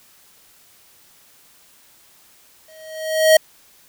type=tone with exponential growth; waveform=square; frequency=632 Hz; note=D#5; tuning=27 cents sharp; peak=-7 dBFS; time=2.68-3.37 s; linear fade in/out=5 ms; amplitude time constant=150 ms; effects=white hiss -52 dBFS RMS until 3.88 s